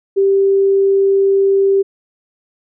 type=tone; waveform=sine; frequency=392 Hz; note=G4; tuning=in tune; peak=-9 dBFS; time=0.16-1.83 s; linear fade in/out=20 ms; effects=none